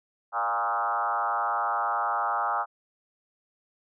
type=tone with frequency modulation; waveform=sine; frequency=1037 Hz; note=C6; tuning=16 cents flat; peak=-24 dBFS; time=0.32-2.66 s; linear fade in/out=50 ms; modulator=111 Hz; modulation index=3.1; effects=none